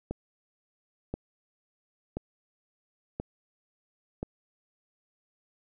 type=click train; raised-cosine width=2 ms; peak=-19 dBFS; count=5; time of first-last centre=0.11-4.229 s; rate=0.971 Hz; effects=none